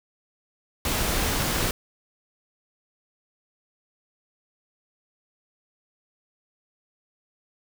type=noise; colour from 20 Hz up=pink; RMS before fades=-25 dBFS; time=0.85-1.71 s; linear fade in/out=2 ms; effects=none